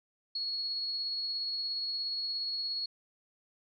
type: tone with tremolo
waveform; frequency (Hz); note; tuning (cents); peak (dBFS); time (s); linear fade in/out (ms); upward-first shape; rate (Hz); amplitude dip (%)
sine; 4339; C#8; -38; -31; 0.35-2.86; 5; triangle; 17; 25
effects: none